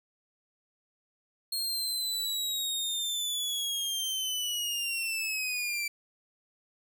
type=linear sweep; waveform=sawtooth; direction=down; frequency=4261 to 2329 Hz; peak=-27 dBFS; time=1.52-5.88 s; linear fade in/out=5 ms; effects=none